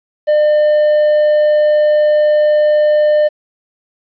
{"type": "tone", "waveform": "triangle", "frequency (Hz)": 602, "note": "D5", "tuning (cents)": 43, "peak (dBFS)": -6, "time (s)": [0.27, 3.29], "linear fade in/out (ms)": 20, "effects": ["resampled to 11025 Hz", "8-bit"]}